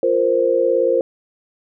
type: chord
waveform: sine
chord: F suspended fourth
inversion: none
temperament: just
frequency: 349.2 / 465.6 / 523.8 Hz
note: F4 / Bb4 / C5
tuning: 0 / -2 / +2 cents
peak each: -21 / -18 / -16 dBFS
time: 0.03-1.01 s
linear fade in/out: 2 ms
effects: none